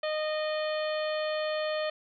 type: harmonic tone with a mistuned harmonic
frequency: 616 Hz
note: D#5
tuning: 17 cents flat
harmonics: 1 / 2 / 3 / 4 / 5 / 6 / 7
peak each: -29 / -39 / -39 / -43 / -42 / -46 / -44 dBFS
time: 0.03-1.9 s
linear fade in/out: 5 ms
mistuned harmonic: 6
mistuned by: -82 cents
effects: none